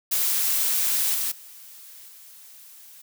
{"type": "noise with level steps", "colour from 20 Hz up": "blue", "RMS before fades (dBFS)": [-23, -26, -45, -47], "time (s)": [0.11, 3.02], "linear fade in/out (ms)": 10, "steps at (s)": [1.14, 1.31, 2.08], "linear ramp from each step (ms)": 10, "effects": []}